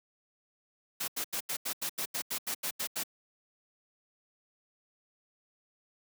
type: noise bursts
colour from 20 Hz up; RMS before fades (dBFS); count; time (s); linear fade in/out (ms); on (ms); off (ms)
white; -34; 13; 1-3.036; 10; 80; 83
effects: high-pass 150 Hz 12 dB/octave